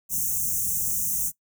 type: band-stop noise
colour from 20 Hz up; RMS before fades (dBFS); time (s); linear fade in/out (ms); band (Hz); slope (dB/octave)
white; -26; 0.09-1.32; 50; 210 to 5900; 96
effects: noise-tail reverb RT60 0.1 s tail -18 dB re dry